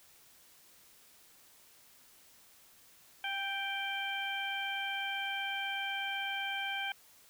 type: harmonic tone with a mistuned harmonic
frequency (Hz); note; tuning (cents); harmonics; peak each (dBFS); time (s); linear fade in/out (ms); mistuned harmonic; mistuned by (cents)
784; G5; 0; 1 / 2 / 3 / 4; -40 / -39 / -39 / -40; 3.24-6.92; 2; 1; +17
effects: white hiss -61 dBFS RMS until 7.29 s